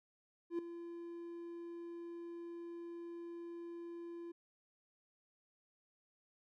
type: tone with ADSR envelope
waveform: triangle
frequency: 341.1 Hz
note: F4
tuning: 41 cents flat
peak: -31 dBFS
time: 0.5-4.32 s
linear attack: 88 ms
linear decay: 3 ms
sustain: -12 dB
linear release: 9 ms
effects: none